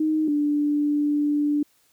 sine tone pair in turn, 311.1 / 293.6 Hz, D#4 / D4, 0 / 0 cents, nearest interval minor second, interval 100 cents, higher first, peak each -19 dBFS, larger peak neither, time 0-0.28 / 0.28-1.63 s, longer second, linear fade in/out 5 ms, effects white hiss -63 dBFS RMS until 1.92 s

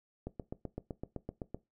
click train, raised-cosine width 2 ms, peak -25 dBFS, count 11, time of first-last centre 0.27-1.546 s, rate 7.84 Hz, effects noise-tail reverb RT60 0.2 s tail -18 dB re dry

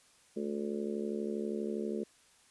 harmonic tone, 72.4 Hz, D2, 24 cents flat, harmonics 3 / 4 / 5 / 6 / 7 / 8, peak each -37 / -49 / -38 / -39 / -47 / -48 dBFS, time 0.36-2.04 s, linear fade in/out 10 ms, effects white hiss -64 dBFS RMS until 2.5 s + resampled to 24000 Hz

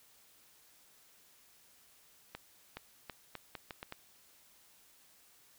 accelerating click train, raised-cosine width 0.3 ms, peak -26 dBFS, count 8, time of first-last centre 2.35-3.924 s, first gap 420 ms, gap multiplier 0.78, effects white hiss -64 dBFS RMS until 5.58 s

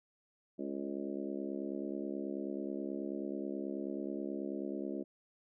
harmonic tone with a mistuned harmonic, 69.3 Hz, C#2, in tune, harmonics 3 / 4 / 5 / 6 / 7 / 8 / 9, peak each -43 / -41 / -41 / -48 / -50 / -50 / -50 dBFS, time 0.58-5.04 s, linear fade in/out 20 ms, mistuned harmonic 8, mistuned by +16 cents, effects none

